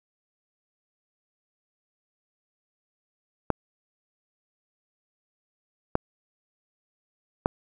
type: clicks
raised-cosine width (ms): 1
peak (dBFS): -7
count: 3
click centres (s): 3.503 / 5.954 / 7.459
effects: 8-bit